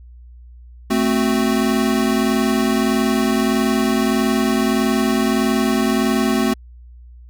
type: chord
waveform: square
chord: F# diminished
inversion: first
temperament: equal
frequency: 220 / 261.6 / 370 Hz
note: A3 / C4 / F#4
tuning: 0 / 0 / 0 cents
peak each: -19 / -20 / -23 dBFS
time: 0.9-6.54 s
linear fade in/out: 10 ms
effects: added 60 Hz sine -38 dBFS peak until 7.29 s